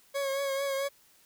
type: tone with vibrato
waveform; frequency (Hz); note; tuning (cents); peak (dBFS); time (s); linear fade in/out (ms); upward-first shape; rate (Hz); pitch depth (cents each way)
40% pulse; 550; C#5; -14; -28; 0.14-0.89; 20; triangle; 4.5; 39
effects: white hiss -62 dBFS RMS until 1.25 s